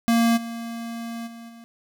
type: tone with level steps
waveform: square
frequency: 231.6 Hz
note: A#3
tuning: 11 cents flat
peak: -17 / -31 / -39 / -43 dBFS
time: 0.08-1.64 s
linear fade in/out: 0 ms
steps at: 0.36 / 1.26 / 1.48 s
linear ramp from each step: 20 ms
effects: none